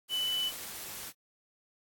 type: tone in noise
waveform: sine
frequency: 2992 Hz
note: F#7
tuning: 19 cents sharp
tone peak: -29 dBFS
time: 0.09-0.52 s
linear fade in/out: 50 ms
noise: white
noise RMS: -42 dBFS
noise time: 0.08-1.13 s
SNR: +10 dB
effects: AAC 64 kbps